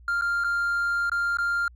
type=tone with dropouts; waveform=triangle; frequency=1396.9 Hz; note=F6; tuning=in tune; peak=-20 dBFS; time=0.08-1.68 s; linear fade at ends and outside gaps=2 ms; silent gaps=0.212-0.22 / 0.439-0.444 / 1.097-1.117 / 1.371-1.385 s; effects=tanh soft clip ceiling -16 dBFS + added 60 Hz sine -47 dBFS peak until 1.75 s